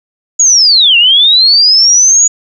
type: linear two-way sweep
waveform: sine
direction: down then up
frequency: 6860 to 2716 to 6860 Hz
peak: -3 dBFS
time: 0.39-2.28 s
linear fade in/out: 10 ms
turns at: 0.97 s
effects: none